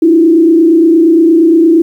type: tone with frequency modulation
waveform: sine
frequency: 329.6 Hz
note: E4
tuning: in tune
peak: -3 dBFS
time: 0.02-1.82 s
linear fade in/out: 5 ms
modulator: 28.6 Hz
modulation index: 0.72
effects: 7-bit